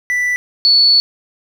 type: tone pair in turn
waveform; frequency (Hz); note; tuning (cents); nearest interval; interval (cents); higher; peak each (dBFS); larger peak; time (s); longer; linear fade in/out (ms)
triangle / sine; 1975.5 / 4435; B6 / C#8; 0 / 0; octave + major second; 1400; second; -12 / -7; second; 0.1-0.36 / 0.65-1; second; 0
effects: 7-bit